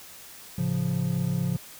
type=chord; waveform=triangle; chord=A augmented; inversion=none; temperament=equal; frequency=110 / 138.59 / 174.61 Hz; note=A2 / C#3 / E#3; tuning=0 / 0 / 0 cents; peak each=-30 / -26 / -25 dBFS; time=0.58-1.57 s; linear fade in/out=5 ms; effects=white hiss -46 dBFS RMS until 1.79 s